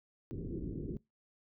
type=low-pass noise; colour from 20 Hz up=white; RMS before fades=-40 dBFS; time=0.31-0.97 s; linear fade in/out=0 ms; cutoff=390 Hz; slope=48 dB/octave; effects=noise-tail reverb RT60 0.2 s tail -23 dB re dry